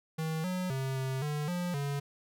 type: tone with pitch steps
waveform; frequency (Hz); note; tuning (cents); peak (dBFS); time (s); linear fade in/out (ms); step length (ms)
square; 159.3 / 183.1 / 133.3 / 132.3 / 148.8 / 177.1 / 141.7; D#3 / F#3 / C3 / C3 / D3 / F3 / C#3; +41 / -18 / +33 / +20 / +23 / +24 / +38; -32; 0.18-2; 10; 260
effects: none